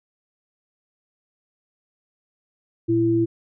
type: tone pair together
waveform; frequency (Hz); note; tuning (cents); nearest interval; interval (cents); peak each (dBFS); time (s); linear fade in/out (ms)
sine; 116.54 / 334.5; A#2 / E4; 0 / +25; octave + tritone; 1825; -24 / -17; 2.88-3.26; 20
effects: none